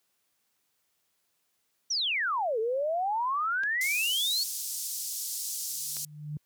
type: exponential two-way sweep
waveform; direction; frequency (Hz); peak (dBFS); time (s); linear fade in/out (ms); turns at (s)
sine; down then up; 6020 to 429.4 to 4518; -26; 1.9-4.44; 10; 2.59
type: clicks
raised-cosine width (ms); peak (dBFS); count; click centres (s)
0.2; -26; 2; 3.635 / 5.968
type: band-pass noise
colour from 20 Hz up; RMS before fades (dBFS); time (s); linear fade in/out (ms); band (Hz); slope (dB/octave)
pink; -35; 3.81-6.05; 2; 5300 to 16000; 24
type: tone with exponential growth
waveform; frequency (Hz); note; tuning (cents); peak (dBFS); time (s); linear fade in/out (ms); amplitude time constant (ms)
sine; 149.5; D3; +31; -30; 5.68-6.37; 2; 150
effects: white hiss -75 dBFS RMS until 6.45 s + high-pass 80 Hz 12 dB/octave